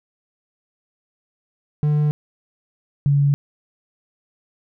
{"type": "tone pair in turn", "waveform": ["triangle", "sine"], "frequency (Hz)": [149.3, 141.89], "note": ["D3", "C#3"], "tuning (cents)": [29, 41], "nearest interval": "minor second", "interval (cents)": 88, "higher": "first", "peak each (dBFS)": -13, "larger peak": "neither", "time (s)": [[1.83, 2.11], [3.06, 3.34]], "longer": "neither", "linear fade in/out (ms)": 0, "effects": []}